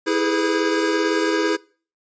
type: tone cluster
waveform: square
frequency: 326.2 / 412.2 / 430.1 / 500 / 1621 Hz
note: E4 / G#4 / A4 / B4 / G#6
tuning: -18 / -13 / -39 / +21 / -42 cents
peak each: -22 / -24 / -30 / -27 / -29 dBFS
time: 0.06-1.57 s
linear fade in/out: 20 ms
effects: noise-tail reverb RT60 0.4 s tail -22 dB re dry + resampled to 16000 Hz